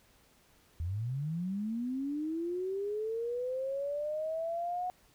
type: linear sweep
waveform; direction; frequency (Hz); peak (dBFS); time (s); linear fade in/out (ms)
sine; up; 77.78 to 733; -32; 0.8-4.9; 0
effects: pink hiss -65 dBFS RMS until 5.14 s